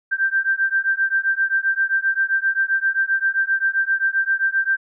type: beating tone pair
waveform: sine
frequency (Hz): 1568 / 1575.6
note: G6 / G6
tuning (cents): 0 / +8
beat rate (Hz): 7.6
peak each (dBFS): -20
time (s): 0.11-4.77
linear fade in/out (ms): 20
effects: none